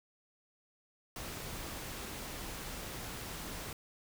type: noise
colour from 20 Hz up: pink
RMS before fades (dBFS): -43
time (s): 1.16-3.73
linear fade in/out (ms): 2
effects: none